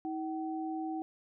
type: tone pair together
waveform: sine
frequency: 319.8 / 761.6 Hz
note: D#4 / F#5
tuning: +48 / +50 cents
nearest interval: octave + minor third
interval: 1502 cents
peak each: -35 / -39 dBFS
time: 0.05-1.02 s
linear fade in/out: 0 ms
effects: none